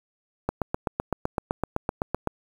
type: click train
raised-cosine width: 1 ms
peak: -10 dBFS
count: 15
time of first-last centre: 0.49-2.273 s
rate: 7.85 Hz
effects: 7-bit